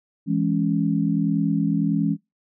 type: chord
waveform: sine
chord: C# minor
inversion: first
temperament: just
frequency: 166.31 / 207.9 / 277.2 Hz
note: E3 / G#3 / C#4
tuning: +16 / +2 / 0 cents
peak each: -23 dBFS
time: 0.26-2.17 s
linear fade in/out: 50 ms
effects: noise-tail reverb RT60 0.2 s tail -21 dB re dry